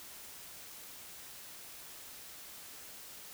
silence, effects white hiss -50 dBFS RMS until 3.33 s

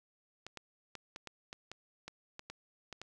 clicks, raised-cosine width 0.2 ms, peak -27 dBFS, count 12, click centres 0.466 / 0.573 / 0.953 / 1.161 / 1.273 / 1.529 / 1.716 / 2.08 / 2.394 / 2.5 / 2.927 / 3.016 s, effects none

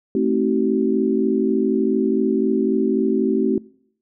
sine chord, A diminished seventh, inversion none, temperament just, 220 / 264 / 316.8 / 380.2 Hz, A3 / C4 / Eb4 / Gb4, 0 / +16 / +31 / +47 cents, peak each -22 / -21 / -24 / -20 dBFS, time 0.15-3.58 s, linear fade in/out 2 ms, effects noise-tail reverb RT60 0.7 s tail -24 dB re dry

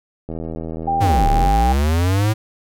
click train, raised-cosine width 2 ms, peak -15 dBFS, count 97, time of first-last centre 0.29-1.474 s, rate 81.1 Hz
sine tone with pitch glide, 792 to 798 Hz, G5 to G5, +18 to +31 cents, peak -16 dBFS, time 0.87-1.73 s, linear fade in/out 10 ms, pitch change +13 cents, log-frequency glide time 0.97-1.37 s
square linear two-way sweep, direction down then up, 111 to 33.47 to 111 Hz, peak -15 dBFS, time 1-2.34 s, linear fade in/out 20 ms, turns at 1.28 s
effects none

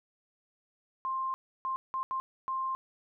sine tone bursts at uneven times, 1054 Hz, C6, 12 cents sharp, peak -30 dBFS, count 5, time 1.05-1.34 / 1.65-1.76 / 1.94-2.03 / 2.11-2.2 / 2.48-2.75 s, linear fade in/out 0 ms, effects none

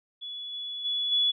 sine tone with level steps, 3410 Hz, G#7, 45 cents sharp, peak -35 / -33 / -26 / -21 dBFS, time 0.21-1.32 s, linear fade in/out 20 ms, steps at 0.52 / 0.84 / 1.11 s, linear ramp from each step 20 ms, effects none

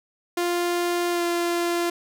sawtooth tone with pitch glide, 349.2 to 344.8 Hz, F4 to F4, 0 to -22 cents, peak -18 dBFS, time 0.37-1.9 s, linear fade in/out 5 ms, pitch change -22 cents, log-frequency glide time 1.11-1.23 s, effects none

